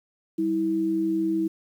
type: tone pair together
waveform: sine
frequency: 194.1 / 324.6 Hz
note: G3 / E4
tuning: -17 / -27 cents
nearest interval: major sixth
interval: 890 cents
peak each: -31 / -22 dBFS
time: 0.38-1.48 s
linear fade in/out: 10 ms
effects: 9-bit